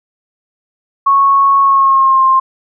sine tone with pitch glide, 1103 to 1056.8 Hz, C#6 to C6, -9 to +17 cents, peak -6 dBFS, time 1.06-2.4 s, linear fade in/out 10 ms, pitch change -74 cents, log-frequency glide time 1.62-2.24 s, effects none

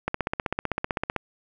click train, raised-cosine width 0.5 ms, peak -10 dBFS, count 18, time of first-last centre 0.08-1.163 s, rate 15.7 Hz, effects none

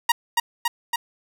sawtooth tone with echo, 944 Hz, A#5, 22 cents sharp, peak -11 dBFS, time 0.09-0.12 s, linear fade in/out 5 ms, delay 280 ms, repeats 3, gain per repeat -2 dB, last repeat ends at 0.96 s, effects none

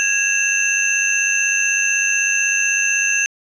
sine tone cluster, 1651 / 2634 / 2730 / 6270 Hz, G#6 / E7 / F7 / G8, -11 / -2 / -40 / -1 cents, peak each -20 dBFS, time 0-3.26 s, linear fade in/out 0 ms, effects tanh soft clip ceiling -7 dBFS

